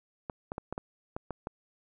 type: clicks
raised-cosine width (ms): 1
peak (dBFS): -21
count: 8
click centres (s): 0.298 / 0.519 / 0.581 / 0.726 / 0.779 / 1.165 / 1.307 / 1.471
effects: none